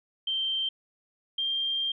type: tone pair in turn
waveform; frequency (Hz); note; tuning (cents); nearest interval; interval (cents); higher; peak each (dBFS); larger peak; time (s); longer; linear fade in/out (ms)
sine; 3136 / 3185; G7 / G7; 0 / +27; unison; 27; second; -26; neither; 0.27-0.69 / 1.38-1.92; second; 5
effects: none